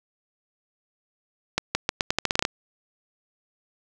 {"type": "accelerating click train", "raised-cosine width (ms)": 0.2, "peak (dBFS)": -4, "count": 12, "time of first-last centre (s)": [1.58, 2.451], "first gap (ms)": 170, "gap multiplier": 0.83, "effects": []}